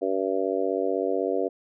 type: harmonic tone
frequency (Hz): 96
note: G2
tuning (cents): -36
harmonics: 3 / 4 / 5 / 6 / 7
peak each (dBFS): -31 / -28 / -28 / -31 / -31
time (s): 0.01-1.49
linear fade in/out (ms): 20
effects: none